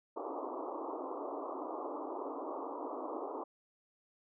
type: band-pass noise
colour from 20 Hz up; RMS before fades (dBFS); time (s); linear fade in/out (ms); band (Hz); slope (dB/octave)
pink; -41; 0.16-3.44; 10; 270 to 1200; 96
effects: none